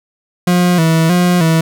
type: tone with vibrato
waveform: 40% pulse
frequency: 170 Hz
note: F3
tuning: 46 cents flat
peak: -8 dBFS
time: 0.47-1.61 s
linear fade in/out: 5 ms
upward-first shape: square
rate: 1.6 Hz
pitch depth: 79 cents each way
effects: none